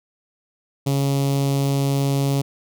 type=tone with notch filter; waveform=sawtooth; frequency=138.7 Hz; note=C#3; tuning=1 cent sharp; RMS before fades=-20 dBFS; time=0.86-2.42 s; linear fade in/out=10 ms; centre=1600 Hz; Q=0.62; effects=none